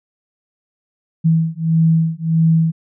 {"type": "beating tone pair", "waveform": "sine", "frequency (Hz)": [161.8, 163.4], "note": ["E3", "E3"], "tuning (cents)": [-32, -15], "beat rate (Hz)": 1.6, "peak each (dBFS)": -15, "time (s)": [1.24, 2.72], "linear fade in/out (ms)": 20, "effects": []}